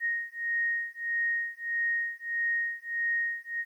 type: beating tone pair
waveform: sine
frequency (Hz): 1864.7 / 1866.3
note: A#6 / A#6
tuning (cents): 0 / +2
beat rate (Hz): 1.6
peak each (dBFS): -31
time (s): 0-3.65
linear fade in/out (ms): 50
effects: 11-bit